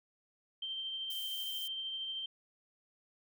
sine tone with tremolo, 3136 Hz, G7, in tune, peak -36 dBFS, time 0.62-2.26 s, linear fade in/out 5 ms, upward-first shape sine, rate 13 Hz, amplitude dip 25%
violet noise, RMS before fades -46 dBFS, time 1.1-1.68 s, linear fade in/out 5 ms
effects none

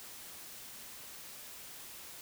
silence, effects white hiss -49 dBFS RMS until 2.21 s

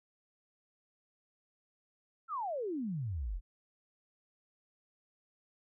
sine exponential sweep, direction down, 1397 to 37.36 Hz, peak -34 dBFS, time 2.28-3.41 s, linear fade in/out 50 ms, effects none

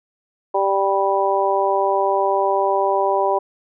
harmonic tone, 196 Hz, G3, in tune, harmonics 2 / 3 / 4 / 5, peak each -21 / -21 / -21 / -21 dBFS, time 0.54-3.39 s, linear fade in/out 10 ms, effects none

